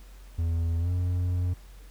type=tone with pitch glide; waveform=triangle; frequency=83.4 to 89.39 Hz; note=E2 to F2; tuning=+21 to +41 cents; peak=-22 dBFS; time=0.38-1.54 s; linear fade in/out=10 ms; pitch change=+120 cents; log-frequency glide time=0.79-0.9 s; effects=added 46 Hz sine -45 dBFS peak until 1.9 s + pink hiss -57 dBFS RMS until 1.9 s